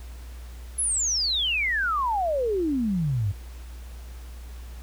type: exponential sweep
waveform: sine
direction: down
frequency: 11110 to 92.5 Hz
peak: -22 dBFS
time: 0.78-3.32 s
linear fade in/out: 10 ms
effects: added 60 Hz sine -37 dBFS peak until 4.82 s + pink hiss -51 dBFS RMS until 4.82 s